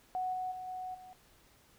sine tone with level steps, 740 Hz, F#5, in tune, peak -32 / -34 / -40 / -38 / -49 dBFS, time 0.15-1.13 s, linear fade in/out 0 ms, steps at 0.33 / 0.51 / 0.67 / 0.94 s, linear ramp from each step 10 ms, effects pink hiss -64 dBFS RMS until 1.78 s

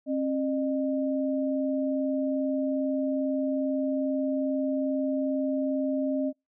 sine tone pair together, 268.6 / 609 Hz, C4 / D#5, +46 / -37 cents, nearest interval octave + major second, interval 1417 cents, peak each -26 / -30 dBFS, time 0.06-6.33 s, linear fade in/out 50 ms, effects noise-tail reverb RT60 0.2 s tail -26 dB re dry

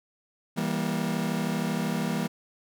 40% pulse chord, E diminished, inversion none, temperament just, 164.81 / 197.78 / 237.3 Hz, E3 / G3 / Bb3, 0 / +16 / +31 cents, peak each -30 dBFS, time 0.56-2.28 s, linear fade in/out 20 ms, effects none

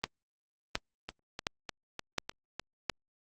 two click trains, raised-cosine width 0.2 ms, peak -20 / -12 dBFS, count 6 / 5, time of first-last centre 1.09-2.596 / 0.04-2.897 s, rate 3.32 / 1.4 Hz, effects Opus 24 kbps

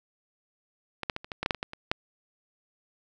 clicks, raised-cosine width 0.3 ms, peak -16 / -11 / -17 / -26 / -19 / -14 / -9 / -8 / -21 / -15 / -23 / -8 dBFS, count 12, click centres 1.033 / 1.098 / 1.164 / 1.245 / 1.318 / 1.43 / 1.461 / 1.508 / 1.547 / 1.629 / 1.734 / 1.915 s, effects none

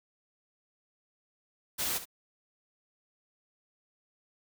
white noise with echo, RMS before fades -32 dBFS, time 1.78-1.99 s, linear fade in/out 20 ms, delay 66 ms, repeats 1, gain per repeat -12 dB, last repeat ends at 2.056 s, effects none

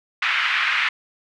white band-pass noise, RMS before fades -21 dBFS, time 0.22-0.89 s, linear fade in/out 5 ms, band 1300 to 2600 Hz, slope 24 dB/octave, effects none

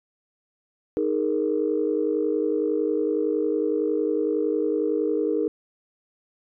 sine chord, D# suspended fourth, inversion none, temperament equal, 311.1 / 415.3 / 466.2 Hz, D#4 / G#4 / A#4, 0 / 0 / 0 cents, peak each -25 dBFS, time 0.97-5.48 s, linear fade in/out 0 ms, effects tanh soft clip ceiling -11 dBFS

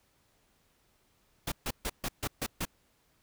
pink noise bursts, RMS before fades -33 dBFS, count 7, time 1.47-2.653 s, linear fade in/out 5 ms, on 49 ms, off 140 ms, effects pink hiss -70 dBFS RMS until 3.22 s

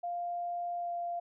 sine tone with pitch glide, 698.5 to 693.7 Hz, F5 to F5, 0 to -12 cents, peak -33 dBFS, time 0.03-1.2 s, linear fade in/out 10 ms, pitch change -12 cents, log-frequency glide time 0.78-0.91 s, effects none

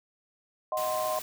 sine chord, C diminished, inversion first, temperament equal, 622.3 / 740 / 1046.5 Hz, Eb5 / Gb5 / C6, 0 / 0 / 0 cents, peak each -30 / -34 / -32 dBFS, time 0.72-1.19 s, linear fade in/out 2 ms
white noise, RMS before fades -39 dBFS, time 0.77-1.22 s, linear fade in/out 2 ms
effects none

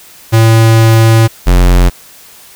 square tone pair in turn, 112.7 / 44.73 Hz, A2 / F1, +42 / +42 cents, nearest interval octave + major third, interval 1600 cents, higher first, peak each -4 dBFS, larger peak neither, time 0.32-1.28 / 1.46-1.9 s, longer first, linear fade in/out 20 ms, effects white hiss -37 dBFS RMS until 2.55 s

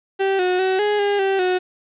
35% pulse tone with pitch steps, 388.2 / 364.3 / 377.1 / 416.3 / 406 / 388.1 / 366.2 Hz, G4 / F#4 / F#4 / G#4 / G#4 / G4 / F#4, -17 / -27 / +33 / +4 / -39 / -17 / -18 cents, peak -15 dBFS, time 0.19-1.59 s, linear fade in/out 20 ms, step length 200 ms, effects resampled to 8000 Hz + 8-bit

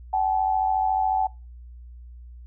sine tone pair together, 761 / 855 Hz, F#5 / A5, +48 / -50 cents, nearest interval major second, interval 202 cents, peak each -22 / -24 dBFS, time 0.13-1.27 s, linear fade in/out 5 ms, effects noise-tail reverb RT60 0.3 s tail -25 dB re dry + added 60 Hz sine -40 dBFS peak until 2.46 s

